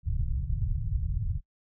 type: low-pass noise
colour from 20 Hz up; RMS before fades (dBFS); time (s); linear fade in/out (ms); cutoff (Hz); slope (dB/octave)
pink; -29; 0.03-1.41; 50; 140; 48
effects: noise-tail reverb RT60 0.1 s tail -23 dB re dry